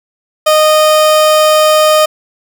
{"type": "tone", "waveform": "30% pulse", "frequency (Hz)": 617, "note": "D#5", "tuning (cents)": -15, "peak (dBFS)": -3, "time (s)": [0.46, 2.06], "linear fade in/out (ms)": 10, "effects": []}